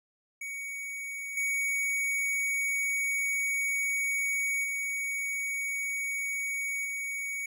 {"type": "tone with level steps", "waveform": "square", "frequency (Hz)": 2243, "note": "C#7", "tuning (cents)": 20, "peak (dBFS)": [-36, -28, -31, -33], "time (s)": [0.41, 7.46], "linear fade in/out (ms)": 5, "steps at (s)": [1.37, 4.64, 6.85], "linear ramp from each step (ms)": 2, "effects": []}